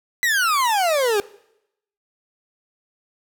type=exponential sweep; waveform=40% pulse; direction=down; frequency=2009 to 392 Hz; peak=-16 dBFS; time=0.23-1.2 s; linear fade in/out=0 ms; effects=noise-tail reverb RT60 0.8 s tail -21 dB re dry